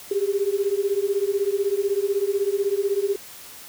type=beating tone pair; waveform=sine; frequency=391.2 / 407.2 Hz; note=G4 / G#4; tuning=-4 / -34 cents; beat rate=16 Hz; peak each=-23 dBFS; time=0.11-3.16 s; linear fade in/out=5 ms; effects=white hiss -42 dBFS RMS until 3.68 s